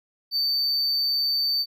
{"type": "tone", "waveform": "triangle", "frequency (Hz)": 4571, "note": "D8", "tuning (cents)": -48, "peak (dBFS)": -20, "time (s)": [0.31, 1.66], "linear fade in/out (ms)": 50, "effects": []}